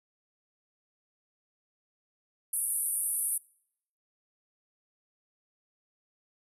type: band-pass noise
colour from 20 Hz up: pink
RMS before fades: -31 dBFS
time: 2.53-3.38 s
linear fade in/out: 5 ms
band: 9100 to 12000 Hz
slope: 96 dB/octave
effects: noise-tail reverb RT60 0.7 s tail -25 dB re dry